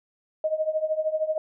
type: tone with tremolo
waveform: sine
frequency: 625 Hz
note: D#5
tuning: 8 cents sharp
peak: -19 dBFS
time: 0.44-1.38 s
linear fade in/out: 2 ms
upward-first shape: triangle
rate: 13 Hz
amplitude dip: 90%
effects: none